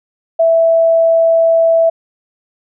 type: tone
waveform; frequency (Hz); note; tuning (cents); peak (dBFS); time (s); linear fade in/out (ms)
sine; 659.3; E5; 0; -7; 0.39-1.9; 10
effects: none